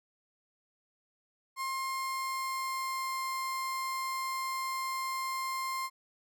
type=tone with pitch glide; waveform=35% pulse; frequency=1063 to 1055 Hz; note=C6 to C6; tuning=+27 to +14 cents; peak=-31 dBFS; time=1.56-5.9 s; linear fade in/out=50 ms; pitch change=-13 cents; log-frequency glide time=1.67-3.24 s; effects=none